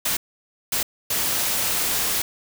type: noise bursts at uneven times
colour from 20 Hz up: white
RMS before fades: -23 dBFS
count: 3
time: 0.05-0.17 / 0.72-0.83 / 1.1-2.22 s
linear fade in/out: 5 ms
effects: none